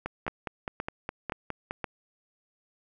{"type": "two click trains", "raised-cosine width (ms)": 0.5, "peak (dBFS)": [-16, -17], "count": [4, 9], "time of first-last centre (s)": [[0.28, 1.843], [0.06, 1.709]], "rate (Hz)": [1.92, 4.85], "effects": []}